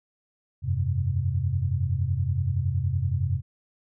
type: chord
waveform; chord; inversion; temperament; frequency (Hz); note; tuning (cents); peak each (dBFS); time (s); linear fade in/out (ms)
sine; F suspended second; none; equal; 87.31 / 98 / 130.81; F2 / G2 / C3; 0 / 0 / 0; -27; 0.62-3.42; 50
effects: none